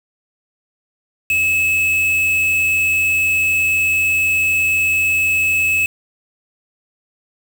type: tone with quantisation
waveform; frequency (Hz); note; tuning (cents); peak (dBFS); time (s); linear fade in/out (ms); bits
triangle; 2589; E7; -32; -12; 1.3-5.86; 2; 4
effects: none